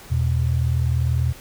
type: tone pair together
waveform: sine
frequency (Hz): 82.62 / 122.8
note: E2 / B2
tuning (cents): +4 / -9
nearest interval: perfect fifth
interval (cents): 687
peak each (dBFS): -20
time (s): 0.1-1.33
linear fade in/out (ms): 20
effects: pink hiss -43 dBFS RMS until 1.4 s